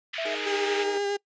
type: band-pass noise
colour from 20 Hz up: white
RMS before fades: -34 dBFS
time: 0.13-0.84 s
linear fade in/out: 10 ms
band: 1600 to 3200 Hz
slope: 24 dB/octave
type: tone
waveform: sine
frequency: 659.3 Hz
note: E5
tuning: in tune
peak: -29 dBFS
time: 0.18-0.35 s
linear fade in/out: 5 ms
type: chord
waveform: sawtooth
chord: D# suspended fourth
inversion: none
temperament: equal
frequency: 311.1 / 415.3 / 466.2 Hz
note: D#4 / G#4 / A#4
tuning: 0 / 0 / 0 cents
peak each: -35 / -31 / -35 dBFS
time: 0.25-0.98 s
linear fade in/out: 5 ms
type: tone with vibrato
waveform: 35% pulse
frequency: 403.7 Hz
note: G#4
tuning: 49 cents flat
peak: -24 dBFS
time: 0.46-1.17 s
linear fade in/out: 10 ms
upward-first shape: sine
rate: 9.4 Hz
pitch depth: 17 cents each way
effects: noise-tail reverb RT60 0.1 s tail -24 dB re dry + resampled to 16000 Hz